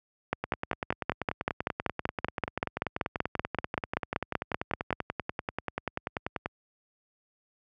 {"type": "two click trains", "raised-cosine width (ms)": 0.5, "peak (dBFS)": [-11, -15], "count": [25, 63], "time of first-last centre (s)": [[0.33, 4.928], [0.44, 6.459]], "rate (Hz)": [5.22, 10.3], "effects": ["high-pass 60 Hz 12 dB/octave"]}